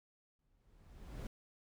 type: noise with exponential growth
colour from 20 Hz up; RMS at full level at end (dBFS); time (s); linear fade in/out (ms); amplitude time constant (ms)
brown; -41; 0.39-1.27; 2; 190
effects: none